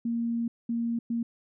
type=tone bursts at uneven times; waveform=sine; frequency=233.1 Hz; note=A#3; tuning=in tune; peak=-26 dBFS; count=3; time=0.05-0.48 / 0.69-0.99 / 1.1-1.23 s; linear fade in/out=5 ms; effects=none